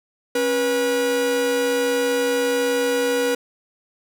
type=tone pair together; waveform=45% pulse; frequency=273.7 / 486 Hz; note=C#4 / B4; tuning=-22 / -28 cents; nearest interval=minor seventh; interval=994 cents; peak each=-26 / -19 dBFS; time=0.35-3.35 s; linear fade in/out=5 ms; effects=none